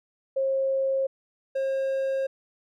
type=tone pair in turn; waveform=sine / triangle; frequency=537 / 537 Hz; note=C5 / C5; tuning=+45 / +45 cents; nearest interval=unison; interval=0 cents; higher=neither; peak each=-22 dBFS; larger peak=neither; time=0.36-1.07 / 1.55-2.27 s; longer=second; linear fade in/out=10 ms; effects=none